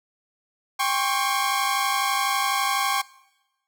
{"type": "tone cluster", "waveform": "sawtooth", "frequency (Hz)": [794, 1066, 1118], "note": ["G5", "C6", "C#6"], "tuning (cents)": [22, 32, 14], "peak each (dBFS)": -22, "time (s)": [0.79, 3.02], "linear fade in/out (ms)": 10, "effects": ["noise-tail reverb RT60 1.0 s tail -22 dB re dry"]}